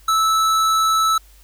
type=tone with hard clipping; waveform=sine; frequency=1310 Hz; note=E6; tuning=11 cents flat; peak=-16 dBFS; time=0.08-1.18 s; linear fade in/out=5 ms; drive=16 dB; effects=added 50 Hz sine -46 dBFS peak until 1.43 s + white hiss -53 dBFS RMS until 1.43 s